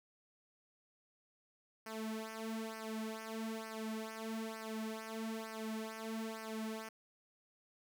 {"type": "tone with flanger", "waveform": "sawtooth", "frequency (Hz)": 221.3, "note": "A3", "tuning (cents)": 10, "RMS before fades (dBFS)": -43, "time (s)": [1.86, 6.89], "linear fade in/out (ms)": 5, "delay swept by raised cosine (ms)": [0.27, 4.27], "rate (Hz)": 1.1, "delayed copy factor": -0.9, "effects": []}